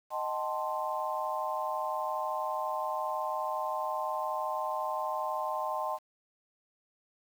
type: chord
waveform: sine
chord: A half-diminished seventh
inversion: second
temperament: equal with one note detuned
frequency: 622.3 / 767.9 / 880 / 1046.5 Hz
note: Eb5 / G5 / A5 / C6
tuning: 0 / -36 / 0 / 0 cents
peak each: -36 / -38 / -36 / -35 dBFS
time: 0.1-5.99 s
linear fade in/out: 50 ms
effects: 9-bit